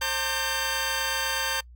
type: tone cluster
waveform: 15% pulse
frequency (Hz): 533 / 905 / 1186 / 1571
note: C5 / A5 / D6 / G6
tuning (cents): +32 / +48 / +17 / +3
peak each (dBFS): -28 / -24 / -30 / -22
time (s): 0.01-1.61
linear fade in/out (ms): 10
effects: noise-tail reverb RT60 0.1 s tail -25 dB re dry + added 60 Hz sine -45 dBFS peak until 1.75 s